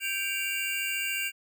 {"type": "tone cluster", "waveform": "square", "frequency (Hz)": [1576, 2293, 2387, 2781], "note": ["G6", "D7", "D7", "F7"], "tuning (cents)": [9, -42, 28, -8], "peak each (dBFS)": [-37, -36, -38, -32], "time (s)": [0, 1.32], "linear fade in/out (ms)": 50, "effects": []}